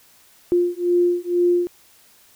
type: beating tone pair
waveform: sine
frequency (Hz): 350.6 / 352.7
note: F4 / F4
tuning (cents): +7 / +17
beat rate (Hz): 2.1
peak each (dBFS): -19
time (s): 0.52-1.67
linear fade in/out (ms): 0
effects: white hiss -53 dBFS RMS until 2.35 s